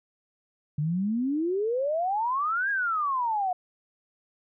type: exponential two-way sweep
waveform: sine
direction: up then down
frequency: 143.1 to 1661.2 to 713 Hz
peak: -24 dBFS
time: 0.78-3.53 s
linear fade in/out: 5 ms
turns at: 2.7 s
effects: none